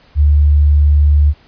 sine tone, 73.42 Hz, D2, in tune, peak -6 dBFS, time 0.15-1.34 s, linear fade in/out 50 ms, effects pink hiss -48 dBFS RMS until 1.47 s + resampled to 11025 Hz

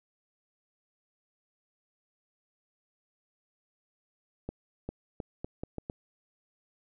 accelerating click train, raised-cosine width 2 ms, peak -22 dBFS, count 7, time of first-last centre 4.49-5.899 s, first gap 400 ms, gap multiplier 0.78, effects none

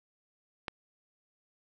click, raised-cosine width 0.3 ms, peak -18 dBFS, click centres 0.682 s, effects none

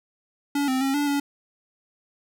square tone with pitch steps, 284.9 / 260.2 / 270.6 / 289.8 / 283.9 Hz, C#4 / C4 / C#4 / D4 / C#4, +48 / -9 / -42 / -23 / +41 cents, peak -22 dBFS, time 0.55-1.2 s, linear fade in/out 5 ms, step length 130 ms, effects none

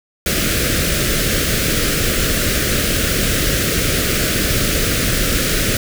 pink band-stop noise, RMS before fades -17 dBFS, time 0.26-5.77 s, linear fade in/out 2 ms, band 620 to 1300 Hz, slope 48 dB/octave, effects none

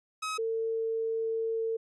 sawtooth / sine tone pair in turn, 1274 / 450.4 Hz, D#6 / A4, +41 / +40 cents, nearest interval octave + tritone, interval 1801 cents, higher first, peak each -28 dBFS, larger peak neither, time 0.22-0.38 / 0.38-1.77 s, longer second, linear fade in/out 10 ms, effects resampled to 24000 Hz

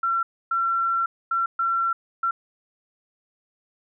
sine tone bursts at uneven times, 1357 Hz, E6, 50 cents sharp, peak -20 dBFS, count 5, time 0.03-0.23 / 0.51-1.06 / 1.31-1.46 / 1.59-1.93 / 2.23-2.31 s, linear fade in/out 5 ms, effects none

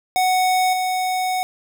square tone with level steps, 741 Hz, F#5, 2 cents sharp, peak -16 / -20 dBFS, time 0.16-1.43 s, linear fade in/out 0 ms, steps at 0.73 s, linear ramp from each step 2 ms, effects none

